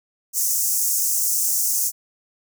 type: high-pass noise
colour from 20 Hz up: pink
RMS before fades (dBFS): -21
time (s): 0.33-1.92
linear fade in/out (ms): 50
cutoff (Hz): 5900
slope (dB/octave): 48
effects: none